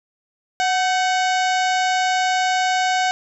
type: harmonic tone with a mistuned harmonic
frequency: 740 Hz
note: F#5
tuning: in tune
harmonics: 1 / 2 / 3 / 4 / 5 / 6 / 7 / 8 / 9 / 10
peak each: -18 / -24 / -28 / -30 / -32 / -34 / -35 / -36 / -37 / -38 dBFS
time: 0.6-3.11 s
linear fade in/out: 0 ms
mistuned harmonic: 2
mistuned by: +69 cents
effects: none